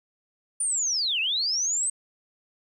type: linear two-way sweep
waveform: sine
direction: down then up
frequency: 9397 to 2515 to 8360 Hz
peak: -23 dBFS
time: 0.6-1.9 s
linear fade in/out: 5 ms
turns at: 1.2 s
effects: 10-bit